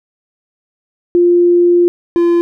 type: tone pair in turn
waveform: sine / triangle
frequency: 349.6 / 343.4 Hz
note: F4 / F4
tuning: +2 / -29 cents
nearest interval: unison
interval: 31 cents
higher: first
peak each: -6 dBFS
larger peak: neither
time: 1.15-1.88 / 2.16-2.41 s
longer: first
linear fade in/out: 0 ms
effects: none